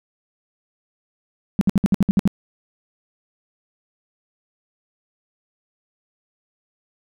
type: tone bursts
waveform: sine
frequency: 196 Hz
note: G3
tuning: in tune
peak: -11 dBFS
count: 9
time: 1.59-2.276 s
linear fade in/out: 0 ms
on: 22 ms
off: 61 ms
effects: none